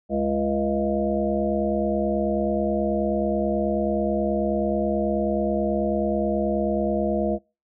harmonic tone with a mistuned harmonic, 69.3 Hz, C#2, in tune, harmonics 1 / 3 / 5 / 7 / 9 / 10, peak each -33 / -25 / -28 / -29 / -26 / -31 dBFS, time 0.09-7.39 s, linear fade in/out 50 ms, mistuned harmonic 5, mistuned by -24 cents, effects noise-tail reverb RT60 0.3 s tail -25 dB re dry

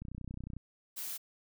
click train, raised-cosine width 5 ms, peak -30 dBFS, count 18, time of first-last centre 0.02-0.567 s, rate 31.1 Hz
blue noise, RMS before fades -40 dBFS, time 0.96-1.18 s, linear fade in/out 20 ms
effects none

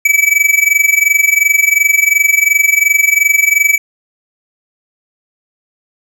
square tone with amplitude modulation, 2294 Hz, D7, 41 cents flat, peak -5 dBFS, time 0.05-3.78 s, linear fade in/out 5 ms, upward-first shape sine, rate 22.8 Hz, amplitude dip 85%, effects none

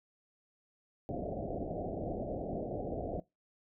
white low-pass noise, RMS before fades -38 dBFS, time 1.09-3.2 s, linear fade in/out 0 ms, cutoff 730 Hz, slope 96 dB/octave, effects noise-tail reverb RT60 0.2 s tail -21 dB re dry

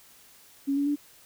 sine tone with pitch steps, 277.2 / 283.8 / 290.6 Hz, C#4 / C#4 / D4, 0 / +41 / -18 cents, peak -23 dBFS, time 0.67-0.961 s, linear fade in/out 20 ms, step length 97 ms, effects white hiss -55 dBFS RMS until 1.25 s

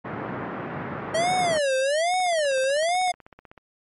pink band-pass noise, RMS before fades -32 dBFS, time 0.04-1.59 s, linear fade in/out 20 ms, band 120 to 1800 Hz, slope 24 dB/octave
square tone with vibrato, 622.3 Hz, D#5, in tune, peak -21 dBFS, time 1.14-3.12 s, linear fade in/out 10 ms, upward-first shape sine, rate 1.2 Hz, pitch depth 300 cents each way
click train, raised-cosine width 0.5 ms, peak -30 dBFS, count 24, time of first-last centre 2.14-3.578 s, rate 16 Hz
effects MP3 48 kbps

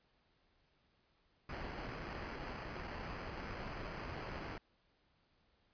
pink noise with sample-and-hold, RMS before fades -45 dBFS, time 1.49-4.58 s, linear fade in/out 2 ms, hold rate 3675 Hz, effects pink hiss -75 dBFS RMS until 5.73 s + resampled to 11025 Hz

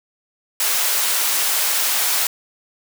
white high-pass noise, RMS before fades -19 dBFS, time 0.6-2.27 s, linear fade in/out 2 ms, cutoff 630 Hz, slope 12 dB/octave, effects none

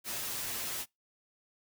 white noise with comb filter, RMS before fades -37 dBFS, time 0.04-0.86 s, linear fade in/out 50 ms, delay 8.5 ms, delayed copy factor +0.5, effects noise-tail reverb RT60 0.2 s tail -26 dB re dry

